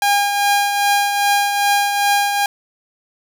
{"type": "tone with tremolo", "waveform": "sawtooth", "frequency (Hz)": 810, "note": "G#5", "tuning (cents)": -43, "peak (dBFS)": -8, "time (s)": [0.02, 2.46], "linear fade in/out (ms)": 2, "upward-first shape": "triangle", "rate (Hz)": 2.5, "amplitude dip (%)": 50, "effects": []}